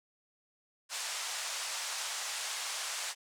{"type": "band-pass noise", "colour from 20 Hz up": "white", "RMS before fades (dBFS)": -38, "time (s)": [0.89, 3.15], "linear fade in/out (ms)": 50, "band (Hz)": [650, 8400], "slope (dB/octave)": 24, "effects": []}